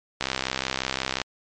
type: click train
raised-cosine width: 0.2 ms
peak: -7 dBFS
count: 67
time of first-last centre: 0.21-1.216 s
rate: 65.6 Hz
effects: low-pass 7000 Hz 12 dB/octave + MP3 48 kbps